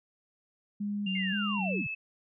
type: tone with vibrato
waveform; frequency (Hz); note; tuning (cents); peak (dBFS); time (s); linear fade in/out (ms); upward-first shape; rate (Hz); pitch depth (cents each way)
sine; 197.1; G3; +10; -30; 0.8-1.82; 10; square; 1.9; 68
type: tone with pitch glide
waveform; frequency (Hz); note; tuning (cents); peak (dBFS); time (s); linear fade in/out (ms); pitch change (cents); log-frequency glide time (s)
sine; 2794 to 2607; F7 to E7; 0 to -20; -33; 1.06-1.95; 10; -120; 1.52-1.76
type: linear sweep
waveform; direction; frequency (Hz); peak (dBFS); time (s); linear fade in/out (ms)
sine; down; 2176 to 100.4; -34; 1.15-1.87; 5
effects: none